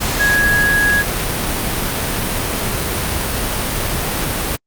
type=tone in noise; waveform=sine; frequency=1661.2 Hz; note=G#6; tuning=in tune; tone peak=-12 dBFS; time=0.19-1.03 s; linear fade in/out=20 ms; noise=pink; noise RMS=-19 dBFS; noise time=0-4.57 s; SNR=+4 dB; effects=Opus 48 kbps